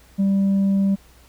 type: tone with tanh clipping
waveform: triangle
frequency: 196 Hz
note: G3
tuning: in tune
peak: -16 dBFS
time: 0.18-0.96 s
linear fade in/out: 20 ms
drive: 7 dB
effects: added 60 Hz sine -51 dBFS peak until 1.28 s + pink hiss -53 dBFS RMS until 1.28 s